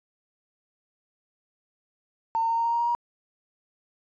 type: tone with pitch steps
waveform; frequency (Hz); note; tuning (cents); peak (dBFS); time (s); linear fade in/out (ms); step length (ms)
triangle; 906 / 912.3 / 918.6 / 925 / 931.5 / 938 / 944.5 / 951; A#5 / A#5 / A#5 / A#5 / A#5 / A#5 / A#5 / A#5; -50 / -38 / -26 / -14 / -2 / +11 / +22 / +34; -18; 2.35-2.95; 0; 75
effects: tanh soft clip ceiling -20 dBFS + resampled to 16000 Hz